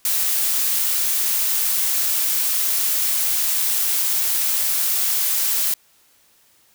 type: noise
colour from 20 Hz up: blue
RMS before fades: -20 dBFS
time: 0.05-5.74 s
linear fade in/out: 2 ms
effects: white hiss -57 dBFS RMS until 6.74 s